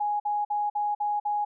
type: tone bursts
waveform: sine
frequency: 830.6 Hz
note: G#5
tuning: in tune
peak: -24 dBFS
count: 6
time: 0-1.45 s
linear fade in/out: 10 ms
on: 200 ms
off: 50 ms
effects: none